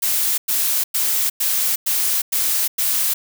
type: noise bursts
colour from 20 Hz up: blue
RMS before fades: -19 dBFS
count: 7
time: 0.02-3.14 s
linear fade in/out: 10 ms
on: 360 ms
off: 100 ms
effects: none